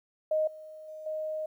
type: tone with level steps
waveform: sine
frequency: 622.3 Hz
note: D#5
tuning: in tune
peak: -24 / -43 / -40 / -31 dBFS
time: 0.31-1.46 s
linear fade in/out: 5 ms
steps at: 0.47 / 0.88 / 1.06 s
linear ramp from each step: 5 ms
effects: 11-bit